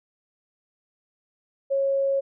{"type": "tone", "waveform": "sine", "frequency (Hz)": 548, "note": "C#5", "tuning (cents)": -20, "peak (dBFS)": -20, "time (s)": [1.7, 2.21], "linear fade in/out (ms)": 20, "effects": []}